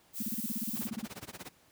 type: noise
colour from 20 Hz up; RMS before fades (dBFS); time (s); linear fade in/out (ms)
violet; -38; 0.13-0.9; 50
type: tone bursts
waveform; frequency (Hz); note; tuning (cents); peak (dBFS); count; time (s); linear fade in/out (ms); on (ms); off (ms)
sine; 220; A3; 0; -32; 15; 0.2-1.052; 5; 26; 33
type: noise with tremolo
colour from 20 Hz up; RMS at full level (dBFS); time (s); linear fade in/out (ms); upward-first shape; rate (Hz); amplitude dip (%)
pink; -42; 0.75-1.5; 20; sine; 17; 100
effects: pink hiss -64 dBFS RMS until 1.71 s + high-pass 100 Hz 12 dB/octave